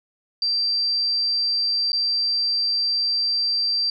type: tone with dropouts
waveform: sine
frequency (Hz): 4699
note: D8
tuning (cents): 0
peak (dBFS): -19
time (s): 0.42-3.9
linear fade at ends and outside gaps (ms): 2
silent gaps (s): 1.92-1.93
effects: none